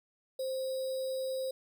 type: tone with sample-and-hold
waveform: sine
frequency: 525 Hz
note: C5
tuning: 6 cents sharp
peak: -32 dBFS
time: 0.39-1.51 s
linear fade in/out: 5 ms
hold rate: 4410 Hz
effects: none